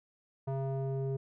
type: tone with low-pass filter sweep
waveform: square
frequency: 135 Hz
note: C#3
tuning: 45 cents flat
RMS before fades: -34 dBFS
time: 0.47-1.17 s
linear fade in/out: 10 ms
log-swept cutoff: 780 to 440 Hz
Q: 2.1
effects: none